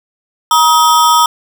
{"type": "ring-modulated tone", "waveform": "square", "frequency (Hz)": 1108.7, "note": "C#6", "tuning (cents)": 0, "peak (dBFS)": -4, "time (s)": [0.51, 1.26], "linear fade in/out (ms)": 2, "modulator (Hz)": 157, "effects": []}